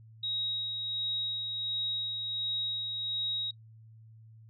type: tone with tremolo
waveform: sine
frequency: 3800 Hz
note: A#7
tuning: 33 cents sharp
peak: -30 dBFS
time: 0.23-3.51 s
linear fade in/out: 5 ms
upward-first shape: sine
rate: 1.4 Hz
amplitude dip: 35%
effects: noise-tail reverb RT60 0.1 s tail -22 dB re dry + added 111 Hz sine -51 dBFS peak until 4.49 s